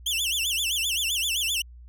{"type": "tone with vibrato", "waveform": "sawtooth", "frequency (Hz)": 3050, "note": "G7", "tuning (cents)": -48, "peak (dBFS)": -21, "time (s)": [0.06, 1.62], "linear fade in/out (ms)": 5, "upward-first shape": "sine", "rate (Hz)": 7.7, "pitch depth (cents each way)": 250, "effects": ["added 60 Hz sine -43 dBFS peak until 1.88 s"]}